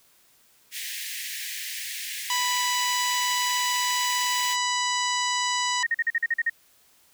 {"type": "high-pass noise", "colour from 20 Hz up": "pink", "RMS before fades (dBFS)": -34, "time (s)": [0.71, 4.57], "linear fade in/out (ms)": 50, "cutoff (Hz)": 1700, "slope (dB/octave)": 96}
{"type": "harmonic tone", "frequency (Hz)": 987.8, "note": "B5", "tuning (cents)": 0, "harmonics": [1, 2, 3, 4, 5, 6, 7, 8], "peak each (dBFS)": [-27, -30, -32, -33, -34, -35, -35, -36], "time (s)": [2.3, 5.83], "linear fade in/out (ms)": 2}
{"type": "tone bursts", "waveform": "sine", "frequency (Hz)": 1858, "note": "A#6", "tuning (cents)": -6, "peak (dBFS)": -20, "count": 9, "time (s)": [5.83, 6.498], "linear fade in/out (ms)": 5, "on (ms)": 36, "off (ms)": 43}
{"effects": ["white hiss -60 dBFS RMS until 7.13 s"]}